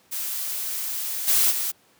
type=noise with level steps; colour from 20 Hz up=blue; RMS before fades=-29 / -19 / -26 dBFS; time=0.11-1.72 s; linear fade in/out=20 ms; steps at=1.27 / 1.5 s; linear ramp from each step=20 ms; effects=pink hiss -59 dBFS RMS until 1.99 s + high-pass 150 Hz 12 dB/octave